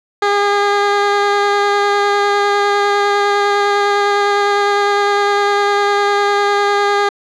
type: tone with vibrato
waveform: 15% pulse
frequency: 406.5 Hz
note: G#4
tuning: 37 cents flat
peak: -5 dBFS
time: 0.22-7.09 s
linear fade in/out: 5 ms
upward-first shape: square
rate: 9.9 Hz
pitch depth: 8 cents each way
effects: low-pass 4000 Hz 12 dB/octave